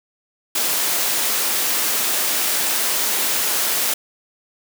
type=high-pass noise; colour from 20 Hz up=white; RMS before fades=-20 dBFS; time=0.55-3.94 s; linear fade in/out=5 ms; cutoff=250 Hz; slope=12 dB/octave; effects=none